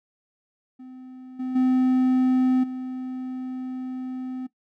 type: tone with level steps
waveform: triangle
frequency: 256.5 Hz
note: C4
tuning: 34 cents flat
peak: -37 / -24 / -15 / -27 dBFS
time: 0.79-4.47 s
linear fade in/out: 10 ms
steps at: 1.39 / 1.55 / 2.63 s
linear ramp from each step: 10 ms
effects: noise-tail reverb RT60 0.1 s tail -17 dB re dry